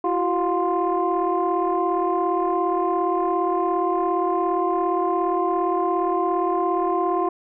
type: tone cluster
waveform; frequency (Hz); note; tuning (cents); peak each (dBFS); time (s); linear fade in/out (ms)
sine; 337.2 / 374.5 / 711 / 1045; E4 / F#4 / F5 / C6; +39 / +21 / +31 / -2; -24; 0.04-7.29; 5
effects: tanh soft clip ceiling -11 dBFS